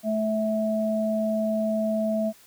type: tone pair together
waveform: sine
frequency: 217.6 / 652.8 Hz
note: A3 / E5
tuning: -19 / -17 cents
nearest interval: octave + perfect fifth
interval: 1902 cents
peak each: -25 / -25 dBFS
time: 0.03-2.33 s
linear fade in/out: 50 ms
effects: white hiss -54 dBFS RMS until 2.46 s